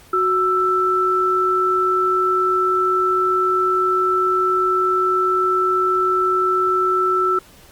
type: tone pair together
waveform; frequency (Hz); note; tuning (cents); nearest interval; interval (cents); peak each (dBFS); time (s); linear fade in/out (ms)
sine; 370 / 1326.2; F#4 / E6; 0 / +10; octave + minor seventh; 2210; -20 / -16; 0.13-7.39; 5
effects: pink hiss -47 dBFS RMS until 7.71 s + Opus 48 kbps